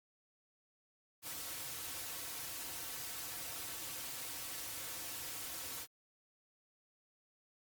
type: noise with comb filter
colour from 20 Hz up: white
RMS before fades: -44 dBFS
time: 1.22-5.87 s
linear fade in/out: 50 ms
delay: 4.9 ms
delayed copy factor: -0.75
effects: Opus 48 kbps